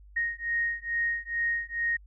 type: beating tone pair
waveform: sine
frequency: 1864.7 / 1867 Hz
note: A#6 / A#6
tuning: 0 / +2 cents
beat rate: 2.3 Hz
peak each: -30 dBFS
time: 0.16-1.97 s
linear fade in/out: 10 ms
effects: added 50 Hz sine -49 dBFS peak until 2.06 s